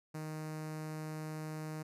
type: tone with notch filter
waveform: sawtooth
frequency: 155.56 Hz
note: D#3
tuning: in tune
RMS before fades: -42 dBFS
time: 0.14-1.83 s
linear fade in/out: 10 ms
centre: 3300 Hz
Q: 1.5
effects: resampled to 32000 Hz